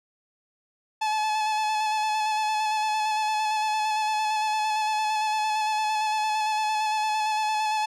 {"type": "tone with vibrato", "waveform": "45% pulse", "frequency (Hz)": 860, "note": "A5", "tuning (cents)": -40, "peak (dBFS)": -23, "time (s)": [1.01, 7.86], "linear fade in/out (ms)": 10, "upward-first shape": "square", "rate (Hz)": 8.8, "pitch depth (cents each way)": 18, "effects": ["low-pass 7000 Hz 12 dB/octave"]}